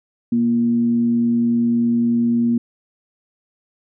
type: tone with frequency modulation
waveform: sine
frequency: 235.8 Hz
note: A#3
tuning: 20 cents sharp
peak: -14 dBFS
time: 0.32-2.58 s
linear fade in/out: 5 ms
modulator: 110 Hz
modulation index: 0.23
effects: none